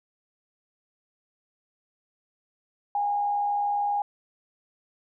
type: tone with frequency modulation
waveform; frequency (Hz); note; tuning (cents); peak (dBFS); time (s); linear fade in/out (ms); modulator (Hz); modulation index
sine; 818; G#5; -26; -23; 2.95-4.02; 2; 72.6; 0.26
effects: none